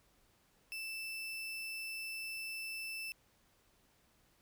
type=tone; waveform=35% pulse; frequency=2648 Hz; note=E7; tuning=7 cents sharp; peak=-39 dBFS; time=0.72-3.12 s; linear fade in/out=0 ms; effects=pink hiss -71 dBFS RMS until 4.41 s